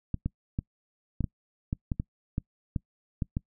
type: clicks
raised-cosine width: 5 ms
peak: -16 dBFS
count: 12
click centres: 0.143 / 0.26 / 0.589 / 1.207 / 1.242 / 1.729 / 1.918 / 1.999 / 2.381 / 2.762 / 3.222 / 3.369 s
effects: noise-tail reverb RT60 0.1 s tail -25 dB re dry